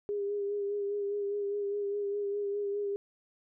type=tone with vibrato; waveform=sine; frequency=405.9 Hz; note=G#4; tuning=40 cents flat; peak=-30 dBFS; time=0.09-2.96 s; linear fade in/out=0 ms; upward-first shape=sine; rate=4.9 Hz; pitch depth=28 cents each way; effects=none